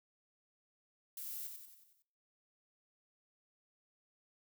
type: noise with echo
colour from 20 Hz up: violet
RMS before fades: -45 dBFS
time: 1.17-1.47 s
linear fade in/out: 2 ms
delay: 92 ms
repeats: 6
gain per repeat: -5 dB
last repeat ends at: 2.022 s
effects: noise-tail reverb RT60 0.7 s tail -24 dB re dry